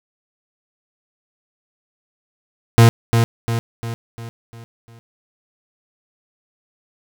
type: tone with echo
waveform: 40% pulse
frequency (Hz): 115.6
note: A#2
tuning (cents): -14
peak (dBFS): -5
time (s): 2.78-2.89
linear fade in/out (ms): 0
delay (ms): 350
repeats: 6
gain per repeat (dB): -6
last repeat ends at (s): 4.99
effects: none